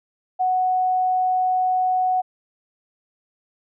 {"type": "tone", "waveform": "sine", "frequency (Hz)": 740, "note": "F#5", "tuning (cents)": 0, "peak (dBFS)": -17, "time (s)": [0.39, 2.22], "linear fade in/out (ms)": 20, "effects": []}